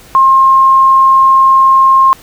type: tone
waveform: sine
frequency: 1066 Hz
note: C6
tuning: 32 cents sharp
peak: -3 dBFS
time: 0.15-2.13 s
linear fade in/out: 0 ms
effects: pink hiss -38 dBFS RMS until 2.22 s